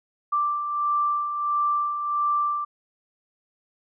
sine beating tone pair, 1174.7 / 1176.2 Hz, D6 / D6, 0 / +2 cents, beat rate 1.5 Hz, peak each -31 / -22 dBFS, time 0.32-2.65 s, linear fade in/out 10 ms, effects none

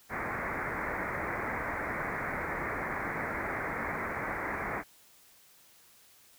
white low-pass noise, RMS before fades -35 dBFS, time 0.09-4.84 s, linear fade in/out 50 ms, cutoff 2200 Hz, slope 96 dB/octave, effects white hiss -60 dBFS RMS until 6.38 s

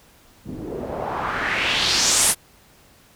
white noise with low-pass filter sweep, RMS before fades -22 dBFS, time 0.44-2.35 s, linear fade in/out 50 ms, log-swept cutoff 220 to 11000 Hz, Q 2.5, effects pink hiss -53 dBFS RMS until 3.15 s

